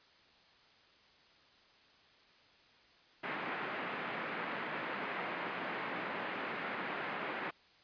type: band-pass noise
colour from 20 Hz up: white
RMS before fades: -40 dBFS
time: 3.23-7.51 s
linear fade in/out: 10 ms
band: 160 to 2200 Hz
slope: 24 dB/octave
effects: white hiss -64 dBFS RMS until 7.83 s + resampled to 11025 Hz